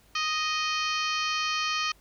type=harmonic tone; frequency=622.3 Hz; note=D#5; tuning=in tune; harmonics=2 / 3 / 4 / 5 / 6 / 7 / 8 / 9 / 10; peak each=-30 / -36 / -32 / -34 / -46 / -35 / -40 / -39 / -45 dBFS; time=0.15-1.92 s; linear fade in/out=5 ms; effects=added 51 Hz sine -61 dBFS peak until 2 s + pink hiss -61 dBFS RMS until 2 s